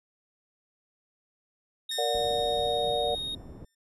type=tone; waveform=triangle; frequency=3729 Hz; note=A#7; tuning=in tune; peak=-30 dBFS; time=1.89-3.35 s; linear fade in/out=5 ms
type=tone with exponential decay; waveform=10% pulse; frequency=1800 Hz; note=A6; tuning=39 cents sharp; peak=-26 dBFS; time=1.91-3.75 s; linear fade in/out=5 ms; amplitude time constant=400 ms
type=chord; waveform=sine; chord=Bb augmented; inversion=none; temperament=just; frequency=466.2 / 582.7 / 728.4 Hz; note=Bb4 / D5 / F#5; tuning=0 / -14 / -27 cents; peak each=-30 dBFS; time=1.98-3.15 s; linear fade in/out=5 ms
type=low-pass noise; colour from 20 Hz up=pink; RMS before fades=-44 dBFS; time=2.14-3.65 s; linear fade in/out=5 ms; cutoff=480 Hz; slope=12 dB/octave
effects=resampled to 32000 Hz